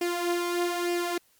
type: tone with flanger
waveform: sawtooth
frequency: 349.2 Hz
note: F4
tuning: in tune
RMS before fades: -28 dBFS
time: 0.01-1.18 s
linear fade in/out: 5 ms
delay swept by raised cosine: 0.38 to 3.78 ms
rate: 1.1 Hz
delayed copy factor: +0.55
effects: white hiss -64 dBFS RMS until 1.39 s + MP3 96 kbps